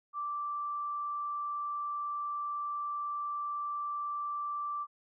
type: tone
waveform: sine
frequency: 1171 Hz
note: D6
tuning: 5 cents flat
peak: -33 dBFS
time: 0.13-4.87 s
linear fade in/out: 50 ms
effects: none